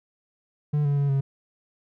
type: tone with pitch steps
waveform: triangle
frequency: 148 / 142.8 / 141.5 / 137 Hz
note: D3 / D3 / C#3 / C#3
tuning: +14 / -48 / +36 / -20 cents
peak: -18 dBFS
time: 0.73-1.21 s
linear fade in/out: 10 ms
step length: 120 ms
effects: none